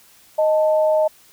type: tone pair together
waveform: sine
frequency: 622.3 / 881.1 Hz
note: D#5 / A5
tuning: 0 / +2 cents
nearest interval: tritone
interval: 602 cents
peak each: -14 / -24 dBFS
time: 0.38-1.08 s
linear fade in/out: 10 ms
effects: white hiss -51 dBFS RMS until 1.32 s